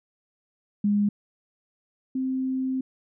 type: tone pair in turn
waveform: sine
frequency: 205.3 / 261.2 Hz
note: G#3 / C4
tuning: -20 / -3 cents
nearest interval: major third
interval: 417 cents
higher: second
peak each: -19 / -24 dBFS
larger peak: first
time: 0.84-1.09 / 2.15-2.81 s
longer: second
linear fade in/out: 5 ms
effects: none